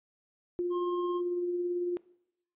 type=tone with tremolo; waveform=sine; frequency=352.7 Hz; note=F4; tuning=17 cents sharp; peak=-27 dBFS; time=0.59-1.97 s; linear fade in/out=0 ms; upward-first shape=sine; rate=18 Hz; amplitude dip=30%
type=tone; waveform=triangle; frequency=1066 Hz; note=C6; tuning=32 cents sharp; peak=-34 dBFS; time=0.7-1.22 s; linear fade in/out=50 ms
effects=noise-tail reverb RT60 0.7 s tail -19 dB re dry + resampled to 8000 Hz